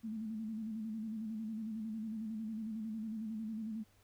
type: tone with vibrato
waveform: sine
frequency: 219.4 Hz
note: A3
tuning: 5 cents flat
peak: -38 dBFS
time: 0.03-3.84 s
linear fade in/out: 20 ms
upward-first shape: square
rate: 11 Hz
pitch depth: 48 cents each way
effects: added 98 Hz sine -70 dBFS peak until 4.03 s + pink hiss -70 dBFS RMS until 4.03 s